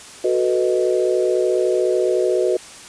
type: chord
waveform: sine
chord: B dominant seventh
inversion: second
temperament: equal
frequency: 370 / 440 / 493.9 / 622.3 Hz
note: F#4 / A4 / B4 / D#5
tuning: 0 / 0 / 0 / 0 cents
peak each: -18 / -24 / -21 / -23 dBFS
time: 0.24-2.57 s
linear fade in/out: 5 ms
effects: white hiss -39 dBFS RMS until 2.88 s + resampled to 22050 Hz